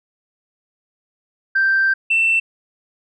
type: tone pair in turn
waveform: sine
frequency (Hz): 1568 / 2681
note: G6 / E7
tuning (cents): 0 / +29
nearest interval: major sixth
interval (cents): 929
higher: second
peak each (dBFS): -12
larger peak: neither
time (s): 1.55-1.94 / 2.1-2.4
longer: first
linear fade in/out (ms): 10
effects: tanh soft clip ceiling -9 dBFS